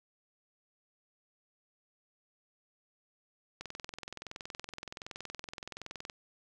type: click train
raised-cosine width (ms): 0.2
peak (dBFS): -24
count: 54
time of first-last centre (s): 3.61-6.098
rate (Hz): 21.3
effects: none